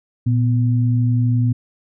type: tone pair together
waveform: sine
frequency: 117.7 / 249.4 Hz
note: A#2 / B3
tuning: +17 / +17 cents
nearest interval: octave + minor second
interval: 1300 cents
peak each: -14 / -22 dBFS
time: 0.26-1.53 s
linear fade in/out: 10 ms
effects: none